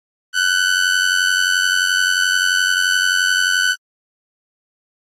sawtooth tone with amplitude modulation, 1500 Hz, F#6, 23 cents sharp, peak -7 dBFS, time 0.33-3.76 s, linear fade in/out 50 ms, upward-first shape sine, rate 91.5 Hz, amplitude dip 70%, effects low-pass 9000 Hz 12 dB/octave + AAC 48 kbps

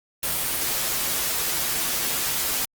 white noise with comb filter, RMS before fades -25 dBFS, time 0.23-2.65 s, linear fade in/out 2 ms, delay 10 ms, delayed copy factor -0.55, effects Opus 32 kbps

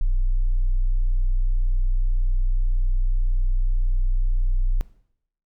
sine tone, 30.91 Hz, B0, 2 cents sharp, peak -15 dBFS, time 0.01-4.81 s, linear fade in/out 0 ms, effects noise-tail reverb RT60 0.7 s tail -20 dB re dry + tanh soft clip ceiling -15 dBFS

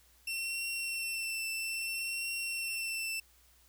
sawtooth tone with vibrato, 2700 Hz, E7, 41 cents sharp, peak -31 dBFS, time 0.27-3.2 s, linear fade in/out 5 ms, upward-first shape triangle, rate 0.61 Hz, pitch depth 24 cents each way, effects added 60 Hz sine -66 dBFS peak until 3.68 s + white hiss -65 dBFS RMS until 3.68 s

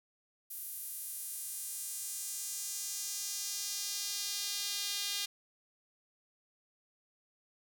sawtooth tone with high-pass filter sweep, 404.2 Hz, G#4, 47 cents flat, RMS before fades -39 dBFS, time 0.5-5.26 s, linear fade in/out 10 ms, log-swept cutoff 12000 to 3700 Hz, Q 1.6, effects none

